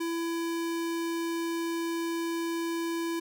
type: tone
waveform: square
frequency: 334.2 Hz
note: E4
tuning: 24 cents sharp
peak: -30 dBFS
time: 0-3.2 s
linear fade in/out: 10 ms
effects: none